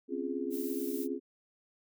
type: chord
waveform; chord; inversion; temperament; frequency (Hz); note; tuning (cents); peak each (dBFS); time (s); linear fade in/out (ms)
sine; Db major seventh; third; just; 259.9 / 277.2 / 346.5 / 415.8; C4 / Db4 / F4 / Ab4; -11 / 0 / -14 / +2; -38; 0.08-1.2; 50
type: noise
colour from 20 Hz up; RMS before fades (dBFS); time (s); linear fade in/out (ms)
violet; -44; 0.5-1.08; 50
effects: none